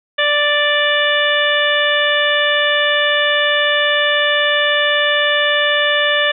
harmonic tone, 587.3 Hz, D5, in tune, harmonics 1 / 2 / 3 / 4 / 5 / 6, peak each -18 / -23 / -16 / -24 / -20 / -21 dBFS, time 0.18-6.32 s, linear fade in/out 10 ms, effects none

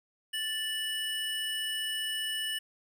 square tone pair together, 1760 / 2945 Hz, A6 / F#7, 0 / -9 cents, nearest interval major sixth, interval 891 cents, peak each -38 / -33 dBFS, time 0.33-2.59 s, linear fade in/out 10 ms, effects none

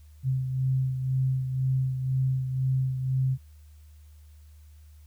sine beating tone pair, 130.81 / 132.81 Hz, C3 / C3, 0 / +26 cents, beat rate 2 Hz, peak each -24 / -33 dBFS, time 0.23-3.38 s, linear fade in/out 50 ms, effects added 75 Hz sine -48 dBFS peak until 5.06 s + white hiss -66 dBFS RMS until 5.06 s

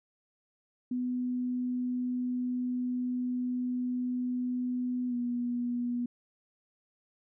sine tone with pitch glide, 249 to 242.5 Hz, B3 to B3, +14 to -31 cents, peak -29 dBFS, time 0.91-6.06 s, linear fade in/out 5 ms, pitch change -45 cents, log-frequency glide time 5.08-5.14 s, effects none

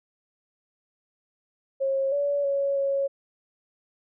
sine tone with pitch steps, 541 / 571 / 557 / 552 Hz, C#5 / D5 / C#5 / C#5, -42 / -49 / +8 / -7 cents, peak -22 dBFS, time 1.8-3.08 s, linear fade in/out 20 ms, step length 320 ms, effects none

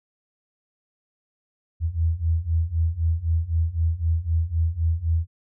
sine beating tone pair, 80.2 / 84.1 Hz, E2 / E2, -47 / +35 cents, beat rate 3.9 Hz, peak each -24 / -22 dBFS, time 1.8-5.27 s, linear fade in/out 50 ms, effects none

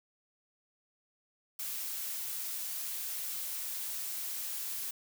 blue noise, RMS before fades -38 dBFS, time 1.59-4.91 s, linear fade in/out 5 ms, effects none

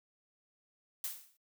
blue noise with exponential decay, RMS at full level -35 dBFS, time 1.04-1.37 s, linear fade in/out 2 ms, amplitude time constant 70 ms, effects noise-tail reverb RT60 0.1 s tail -22 dB re dry

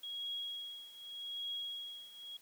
sine tone with tremolo, 3306 Hz, G#7, 9 cents flat, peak -37 dBFS, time 0.03-2.37 s, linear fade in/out 5 ms, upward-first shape triangle, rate 0.84 Hz, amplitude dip 85%, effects white hiss -64 dBFS RMS until 2.41 s + high-pass 80 Hz 12 dB/octave

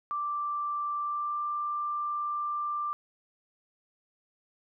sine tone with pitch glide, 1174.7 to 1183.6 Hz, D6 to D6, 0 to +13 cents, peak -29 dBFS, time 0.11-2.93 s, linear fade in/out 0 ms, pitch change +13 cents, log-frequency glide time 0.99-1.4 s, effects none

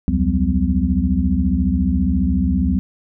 sine tone cluster, 66.5 / 80.8 / 182 / 196.5 / 254.9 Hz, C2 / E2 / F#3 / G3 / C4, +29 / -34 / -28 / +4 / -45 cents, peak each -21 dBFS, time 0.08-2.79 s, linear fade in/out 0 ms, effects none

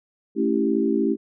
sine chord, A dominant seventh, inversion none, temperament equal, 220 / 277.2 / 329.6 / 392 Hz, A3 / C#4 / E4 / G4, 0 / 0 / 0 / 0 cents, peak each -24 dBFS, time 0.35-1.17 s, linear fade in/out 50 ms, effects none

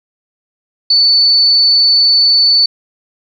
sine tone, 4488 Hz, C#8, 21 cents sharp, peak -6 dBFS, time 0.9-2.66 s, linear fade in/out 5 ms, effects 8-bit

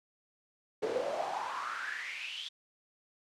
brown noise with high-pass filter sweep, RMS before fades -37 dBFS, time 0.82-2.49 s, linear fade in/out 10 ms, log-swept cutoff 420 to 3500 Hz, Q 6.7, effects low-pass 7000 Hz 12 dB/octave

